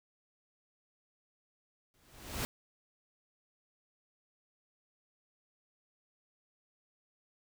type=noise with exponential growth; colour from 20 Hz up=pink; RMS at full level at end=-33 dBFS; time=1.94-2.45 s; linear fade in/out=0 ms; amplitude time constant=110 ms; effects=none